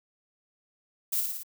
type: noise with echo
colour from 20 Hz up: violet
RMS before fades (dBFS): -28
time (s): 1.12-1.21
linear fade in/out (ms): 10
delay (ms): 56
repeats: 4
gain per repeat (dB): -3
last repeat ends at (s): 1.434
effects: none